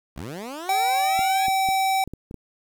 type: linear sweep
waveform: 15% pulse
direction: up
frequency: 55 to 850 Hz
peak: -26 dBFS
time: 0.16-1.47 s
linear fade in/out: 10 ms
type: tone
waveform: square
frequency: 769 Hz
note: G5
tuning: 33 cents flat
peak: -20 dBFS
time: 0.69-2.04 s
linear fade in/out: 2 ms
type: clicks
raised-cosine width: 3 ms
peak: -23 dBFS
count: 7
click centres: 1.192 / 1.483 / 1.688 / 2.076 / 2.136 / 2.311 / 2.343 s
effects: 9-bit